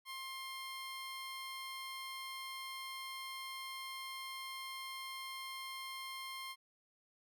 15% pulse tone, 1060 Hz, C6, 22 cents sharp, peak -37 dBFS, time 0.05-6.56 s, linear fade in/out 50 ms, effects none

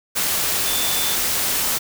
sine tone in noise, 3520 Hz, A7, in tune, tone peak -27 dBFS, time 0.65-1.16 s, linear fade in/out 20 ms, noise white, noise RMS -21 dBFS, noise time 0.15-1.79 s, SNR -9 dB, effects none

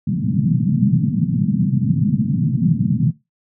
pink band-pass noise, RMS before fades -17 dBFS, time 0.07-3.11 s, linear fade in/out 10 ms, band 120 to 230 Hz, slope 48 dB/octave, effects noise-tail reverb RT60 0.2 s tail -17 dB re dry

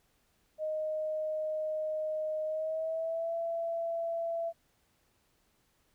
sine tone with pitch glide, 621 to 669.4 Hz, D#5 to E5, -3 to +26 cents, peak -31 dBFS, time 0.58-4.53 s, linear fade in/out 50 ms, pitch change +129 cents, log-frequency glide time 2.45-3.34 s, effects pink hiss -72 dBFS RMS until 5.94 s

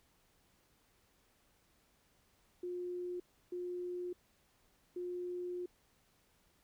sine tone bursts at uneven times, 356.6 Hz, F4, 36 cents sharp, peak -38 dBFS, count 3, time 2.63-3.2 / 3.52-4.13 / 4.96-5.66 s, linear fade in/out 5 ms, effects pink hiss -72 dBFS RMS until 6.63 s

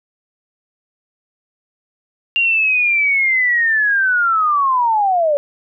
sine linear sweep, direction down, 2794 to 560 Hz, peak -12 dBFS, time 2.36-5.37 s, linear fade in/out 0 ms, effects none

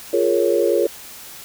sine chord, Bb minor seventh, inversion second, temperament equal, 349.2 / 415.3 / 466.2 / 554.4 Hz, F4 / Ab4 / Bb4 / Db5, 0 / 0 / 0 / 0 cents, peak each -20 dBFS, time 0.13-0.87 s, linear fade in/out 5 ms, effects white hiss -38 dBFS RMS until 1.44 s

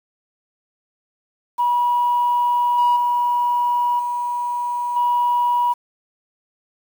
sine tone with level steps, 968 Hz, B5, 35 cents flat, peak -14 / -11 / -15 / -20 / -14 dBFS, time 1.58-5.74 s, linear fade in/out 20 ms, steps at 2.78 / 2.96 / 3.99 / 4.96 s, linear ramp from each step 5 ms, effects tanh soft clip ceiling -11 dBFS + 7-bit

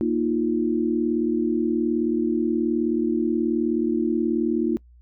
sine chord, Bb suspended fourth, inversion none, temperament just, 233.1 / 310.8 / 349.6 Hz, Bb3 / Eb4 / F4, 0 / -2 / +2 cents, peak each -24 dBFS, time 0.01-4.77 s, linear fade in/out 0 ms, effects noise-tail reverb RT60 0.1 s tail -24 dB re dry + added 60 Hz sine -48 dBFS peak until 5.01 s

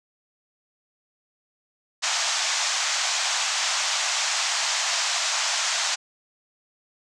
white band-pass noise, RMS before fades -25 dBFS, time 2.02-5.96 s, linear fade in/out 20 ms, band 650 to 7400 Hz, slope 48 dB/octave, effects none

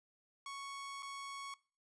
sawtooth tone with dropouts, 1108.7 Hz, C#6, in tune, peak -40 dBFS, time 0.46-1.54 s, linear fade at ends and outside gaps 2 ms, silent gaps 1.024-1.029 s, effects noise-tail reverb RT60 0.4 s tail -22 dB re dry + resampled to 22050 Hz

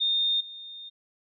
sine tone with level steps, 3651 Hz, A#7, 37 cents flat, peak -22 / -39 dBFS, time 0-0.9 s, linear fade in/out 20 ms, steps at 0.4 s, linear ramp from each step 10 ms, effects none

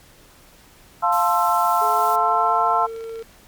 sine chord, F major seventh, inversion none, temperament equal with one note detuned, 698.5 / 880 / 1046.5 / 1333.1 Hz, F5 / A5 / C6 / E6, 0 / 0 / 0 / +19 cents, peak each -21 dBFS, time 1.02-2.87 s, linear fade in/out 20 ms
blue noise, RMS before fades -35 dBFS, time 1.12-2.16 s, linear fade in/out 5 ms
triangle tone with pitch glide, 425.4 to 453.3 Hz, G#4 to A#4, +42 to -48 cents, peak -27 dBFS, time 1.81-3.23 s, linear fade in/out 10 ms, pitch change +110 cents, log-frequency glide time 1.96-2.67 s
clicks, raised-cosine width 0.2 ms, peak -28 dBFS, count 7, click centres 2.963 / 3.008 / 3.041 / 3.095 / 3.157 / 3.193 / 3.225 s
effects pink hiss -50 dBFS RMS until 3.47 s + MP3 96 kbps

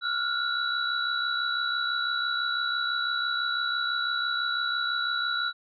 sine tone cluster, 1380 / 1446 / 3924 Hz, F6 / F#6 / B7, -21 / -40 / -12 cents, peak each -30 dBFS, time 0.01-5.53 s, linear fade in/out 50 ms, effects none

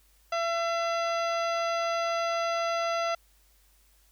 harmonic tone with a mistuned harmonic, 674 Hz, E5, 38 cents sharp, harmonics 1 / 2 / 3 / 4 / 5 / 6 / 7 / 9, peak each -28 / -31 / -39 / -40 / -44 / -46 / -43 / -47 dBFS, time 0.32-3.15 s, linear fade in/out 5 ms, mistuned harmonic 7, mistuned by +42 cents, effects added 50 Hz sine -62 dBFS peak until 4.11 s + white hiss -65 dBFS RMS until 4.11 s

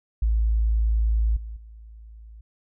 sine tone with level steps, 55 Hz, A1, in tune, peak -18 / -32 / -41 dBFS, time 0.22-2.41 s, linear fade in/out 5 ms, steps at 1.36 / 1.56 s, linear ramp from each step 10 ms, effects none

